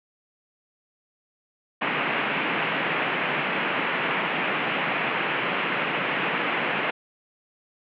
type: band-pass noise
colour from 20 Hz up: white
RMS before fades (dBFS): -26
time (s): 1.81-6.91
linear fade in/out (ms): 10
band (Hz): 140 to 2800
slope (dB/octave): 48
effects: none